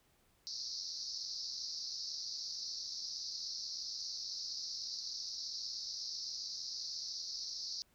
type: band-pass noise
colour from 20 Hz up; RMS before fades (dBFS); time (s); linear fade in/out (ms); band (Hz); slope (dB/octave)
white; -43; 0.47-7.82; 0; 4200 to 5700; 96
effects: pink hiss -72 dBFS RMS until 7.94 s